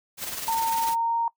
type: noise with tremolo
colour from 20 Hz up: white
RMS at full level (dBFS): -31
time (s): 0.17-0.96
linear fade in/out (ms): 50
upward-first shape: sine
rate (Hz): 20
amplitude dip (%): 50
type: tone with pitch glide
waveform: sine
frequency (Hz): 910 to 927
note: A#5 to A#5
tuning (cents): -42 to -10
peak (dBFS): -22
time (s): 0.48-1.28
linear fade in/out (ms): 2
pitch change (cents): +32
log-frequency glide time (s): 0.67-1.16
effects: noise-tail reverb RT60 0.1 s tail -21 dB re dry